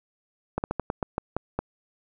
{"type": "slowing click train", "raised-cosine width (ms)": 1, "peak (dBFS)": -12, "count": 9, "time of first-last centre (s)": [0.58, 1.59], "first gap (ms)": 59, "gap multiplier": 1.21, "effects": []}